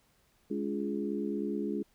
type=harmonic tone with a mistuned harmonic; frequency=69.5 Hz; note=C#2; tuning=5 cents sharp; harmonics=3 / 4 / 5 / 6; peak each=-35 / -36 / -37 / -38 dBFS; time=0.5-1.83 s; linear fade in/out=10 ms; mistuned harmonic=4; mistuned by=+40 cents; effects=pink hiss -69 dBFS RMS until 1.94 s